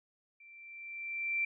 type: tone with level ramp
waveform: sine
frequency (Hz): 2349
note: D7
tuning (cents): 0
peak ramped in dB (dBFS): -54 to -28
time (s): 0.4-1.45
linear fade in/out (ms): 5
effects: none